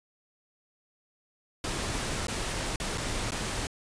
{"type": "noise with dropouts", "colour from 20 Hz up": "pink", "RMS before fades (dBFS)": -32, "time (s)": [1.64, 3.67], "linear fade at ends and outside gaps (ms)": 2, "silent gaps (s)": [[2.27, 2.282], [2.76, 2.8], [2.976, 2.98], [3.308, 3.319]], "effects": ["resampled to 22050 Hz"]}